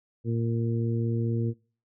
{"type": "harmonic tone", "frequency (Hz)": 115.6, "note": "A#2", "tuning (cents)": -14, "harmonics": [1, 2, 3, 4], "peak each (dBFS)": [-26, -31, -34, -37], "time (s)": [0.24, 1.54], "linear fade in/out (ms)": 50, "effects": ["noise-tail reverb RT60 0.4 s tail -23 dB re dry"]}